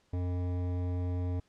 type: tone with hard clipping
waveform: triangle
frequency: 89.5 Hz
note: F2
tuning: 43 cents sharp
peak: -32 dBFS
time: 0.13-1.4 s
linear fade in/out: 5 ms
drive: 18 dB
effects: pink hiss -70 dBFS RMS until 1.48 s + low-pass 7000 Hz 12 dB/octave